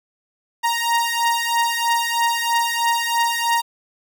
sawtooth beating tone pair, 932.3 / 935.4 Hz, A#5 / A#5, 0 / +6 cents, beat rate 3.1 Hz, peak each -17 dBFS, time 0.63-3.62 s, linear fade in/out 20 ms, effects none

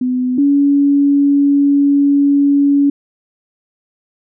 sine tone pair in turn, 252.1 / 282.9 Hz, B3 / C#4, +36 / +35 cents, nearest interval major second, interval 199 cents, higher second, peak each -13 / -8 dBFS, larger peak second, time 0.01-0.38 / 0.38-2.9 s, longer second, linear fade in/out 5 ms, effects none

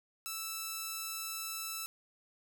5% pulse tone, 1320 Hz, E6, 2 cents sharp, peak -26 dBFS, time 0.26-1.86 s, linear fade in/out 0 ms, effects none

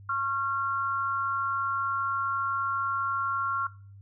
sine tone pair together, 1092.9 / 1378 Hz, C#6 / F6, -25 / -24 cents, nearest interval major third, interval 401 cents, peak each -31 / -27 dBFS, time 0.09-3.67 s, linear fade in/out 5 ms, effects noise-tail reverb RT60 0.4 s tail -19 dB re dry + added 99 Hz sine -46 dBFS peak until 4.01 s

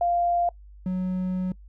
sine / triangle tone pair in turn, 696 / 184.35 Hz, F5 / F#3, -6 / -6 cents, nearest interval octave + major seventh, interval 2300 cents, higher first, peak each -20 / -22 dBFS, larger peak first, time 0.01-0.49 / 0.86-1.52 s, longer second, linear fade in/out 2 ms, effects noise-tail reverb RT60 0.1 s tail -23 dB re dry + added 50 Hz sine -44 dBFS peak until 1.68 s

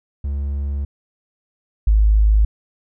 triangle / sine tone pair in turn, 70.4 / 52.74 Hz, C#2 / G#1, +27 / +27 cents, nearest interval perfect fourth, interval 500 cents, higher first, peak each -18 / -10 dBFS, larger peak second, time 0.24-0.85 / 1.87-2.45 s, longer first, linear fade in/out 5 ms, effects none

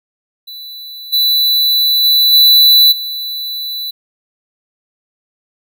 square tone with level steps, 3976 Hz, B7, 11 cents sharp, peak -28 / -10 / -8 / -5 / -20 dBFS, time 0.47-3.91 s, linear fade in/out 10 ms, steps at 1.12 / 2.03 / 2.32 / 2.91 s, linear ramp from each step 20 ms, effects none

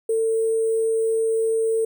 sine tone with sample-and-hold, 448.5 Hz, A4, 33 cents sharp, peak -18 dBFS, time 0.09-1.85 s, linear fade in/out 5 ms, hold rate 8820 Hz, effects none

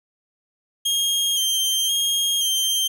sawtooth tone with vibrato, 3196 Hz, G7, 33 cents sharp, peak -16 dBFS, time 0.85-2.88 s, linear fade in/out 10 ms, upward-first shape square, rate 0.96 Hz, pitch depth 26 cents each way, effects none

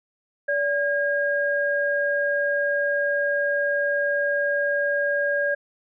sine tone pair together, 574.9 / 1626 Hz, D5 / G#6, -37 / -37 cents, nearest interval octave + tritone, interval 1800 cents, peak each -23 dBFS, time 0.48-5.55 s, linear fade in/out 10 ms, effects none

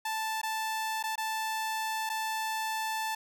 sawtooth tone with dropouts, 880 Hz, A5, in tune, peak -27 dBFS, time 0.05-3.15 s, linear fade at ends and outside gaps 5 ms, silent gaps 0.416-0.431 / 1.028-1.037 / 1.157-1.178 / 2.093-2.098 s, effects none

